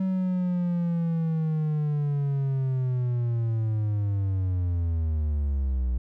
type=linear sweep; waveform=triangle; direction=down; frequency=190 to 59.9 Hz; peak=-21 dBFS; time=0-5.98 s; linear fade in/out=5 ms; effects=none